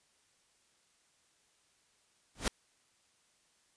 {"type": "noise with exponential growth", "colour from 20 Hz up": "pink", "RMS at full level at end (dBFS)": -26, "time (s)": [2.35, 2.48], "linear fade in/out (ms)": 2, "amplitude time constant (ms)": 28, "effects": ["white hiss -71 dBFS RMS until 3.76 s", "resampled to 22050 Hz"]}